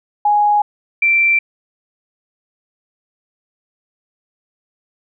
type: tone pair in turn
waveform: sine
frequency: 830.6 / 2348 Hz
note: G#5 / D7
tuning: 0 / -1 cents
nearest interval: octave + tritone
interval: 1799 cents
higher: second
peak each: -10 dBFS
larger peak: neither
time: 0.25-0.62 / 1.02-1.39 s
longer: neither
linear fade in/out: 5 ms
effects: none